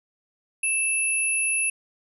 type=tone pair together; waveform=sine; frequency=2637 / 10548 Hz; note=E7 / E9; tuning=0 / 0 cents; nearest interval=2 octaves; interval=2400 cents; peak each=-24 dBFS; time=0.63-1.7 s; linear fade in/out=5 ms; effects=none